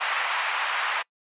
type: band-pass noise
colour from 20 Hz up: pink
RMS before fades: -27 dBFS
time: 0-1.03 s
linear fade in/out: 20 ms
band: 870 to 3000 Hz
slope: 24 dB/octave
effects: noise-tail reverb RT60 0.1 s tail -25 dB re dry + resampled to 8000 Hz